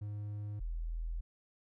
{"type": "tone pair in turn", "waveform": ["triangle", "sine"], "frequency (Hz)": [103.83, 41.2], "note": ["G#2", "E1"], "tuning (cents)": [0, 0], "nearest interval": "octave + major third", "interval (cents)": 1600, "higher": "first", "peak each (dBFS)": [-36, -35], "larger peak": "second", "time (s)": [[0.01, 0.6], [0.6, 1.21]], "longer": "second", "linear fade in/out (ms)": 10, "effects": []}